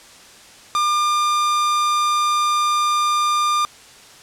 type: tone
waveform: 45% pulse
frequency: 1200 Hz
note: D6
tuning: 37 cents sharp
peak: -16 dBFS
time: 0.75-3.65 s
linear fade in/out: 0 ms
effects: white hiss -44 dBFS RMS until 4.22 s + low-pass 8000 Hz 12 dB/octave